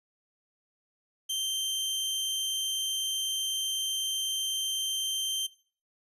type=tone; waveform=sawtooth; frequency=3136 Hz; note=G7; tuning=in tune; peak=-26 dBFS; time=1.29-5.47 s; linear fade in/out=10 ms; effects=noise-tail reverb RT60 0.4 s tail -17 dB re dry + resampled to 32000 Hz